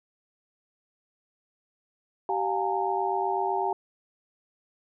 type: tone cluster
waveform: sine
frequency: 386.3 / 711 / 824 / 912 Hz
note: G4 / F5 / G#5 / A#5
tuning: -25 / +31 / -14 / -38 cents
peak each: -30 dBFS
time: 2.29-3.73 s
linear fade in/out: 2 ms
effects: none